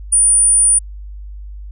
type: tone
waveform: sine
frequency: 9397 Hz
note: D9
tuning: in tune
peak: -8 dBFS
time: 0.12-0.79 s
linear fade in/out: 10 ms
effects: added 50 Hz sine -28 dBFS peak until 1.71 s